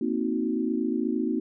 sine chord, C half-diminished seventh, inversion third, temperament equal with one note detuned, 233.1 / 261.6 / 315.3 / 370 Hz, Bb3 / C4 / Eb4 / Gb4, 0 / 0 / +23 / 0 cents, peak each -29 / -29 / -29 / -32 dBFS, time 0.01-1.4 s, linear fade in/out 5 ms, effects none

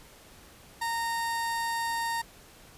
30% pulse tone, 924 Hz, A#5, 16 cents flat, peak -26 dBFS, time 0.81-2.22 s, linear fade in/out 10 ms, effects pink hiss -53 dBFS RMS until 2.77 s + resampled to 32000 Hz

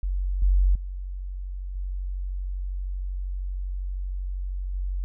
sine tone with level steps, 46.37 Hz, F#1, 5 cents sharp, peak -23 / -16 / -30 / -27 / -25 dBFS, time 0.03-5.04 s, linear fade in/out 0 ms, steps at 0.42 / 0.75 / 1.75 / 4.74 s, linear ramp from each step 5 ms, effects none

